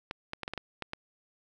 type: clicks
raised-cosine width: 0.3 ms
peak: -19 dBFS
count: 8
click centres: 0.111 / 0.334 / 0.433 / 0.479 / 0.536 / 0.577 / 0.823 / 0.934 s
effects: none